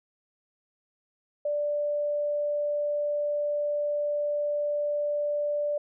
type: tone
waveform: sine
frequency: 587.3 Hz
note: D5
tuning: in tune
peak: -25 dBFS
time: 1.45-5.78 s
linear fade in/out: 5 ms
effects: none